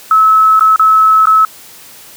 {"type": "tone with dropouts", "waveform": "sine", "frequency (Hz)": 1296, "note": "E6", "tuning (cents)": -30, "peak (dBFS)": -4, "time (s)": [0.11, 1.45], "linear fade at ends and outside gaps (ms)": 2, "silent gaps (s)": [[0.595, 0.608], [0.761, 0.795], [1.256, 1.27]], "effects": ["white hiss -36 dBFS RMS until 2.16 s", "high-pass 60 Hz 12 dB/octave"]}